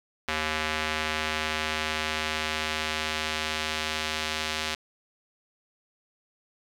square tone with band-pass filter sweep, 77.78 Hz, D#2, in tune, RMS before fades -30 dBFS, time 0.28-4.75 s, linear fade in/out 5 ms, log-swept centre 2300 to 3500 Hz, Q 0.99, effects 9-bit

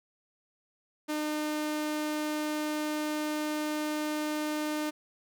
sawtooth tone, 303.3 Hz, D#4, 44 cents flat, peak -26 dBFS, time 1.08-4.91 s, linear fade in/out 20 ms, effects none

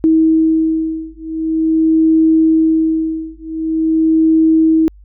sine beating tone pair, 320 / 320.45 Hz, D#4 / E4, +49 / -49 cents, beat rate 0.45 Hz, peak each -13 dBFS, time 0.04-4.88 s, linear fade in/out 0 ms, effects added 50 Hz sine -38 dBFS peak until 5.04 s

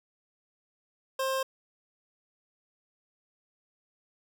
25% pulse tone, 530 Hz, C5, 22 cents sharp, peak -24 dBFS, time 1.19-1.43 s, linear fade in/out 5 ms, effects none

